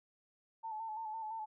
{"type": "tone with vibrato", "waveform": "sine", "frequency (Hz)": 880, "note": "A5", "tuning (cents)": 0, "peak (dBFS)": -39, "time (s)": [0.63, 1.46], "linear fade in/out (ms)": 20, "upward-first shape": "square", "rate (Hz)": 5.9, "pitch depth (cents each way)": 38, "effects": []}